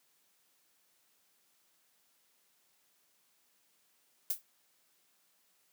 violet noise with exponential decay, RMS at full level -27 dBFS, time 4.3-4.42 s, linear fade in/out 5 ms, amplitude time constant 24 ms, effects white hiss -72 dBFS RMS until 5.72 s + high-pass 150 Hz 12 dB/octave

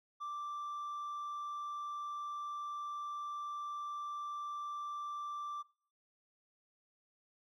sine tone with hard clipping, 1174.7 Hz, D6, in tune, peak -40 dBFS, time 0.2-5.63 s, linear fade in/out 20 ms, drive 2 dB, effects noise-tail reverb RT60 0.5 s tail -22 dB re dry

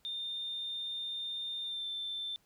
sine tone with pitch glide, 3618 to 3552 Hz, A7 to A7, +48 to +16 cents, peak -35 dBFS, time 0.05-2.36 s, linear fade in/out 0 ms, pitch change -32 cents, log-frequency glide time 1.61-1.87 s, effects tanh soft clip ceiling -31 dBFS + pink hiss -71 dBFS RMS until 2.45 s

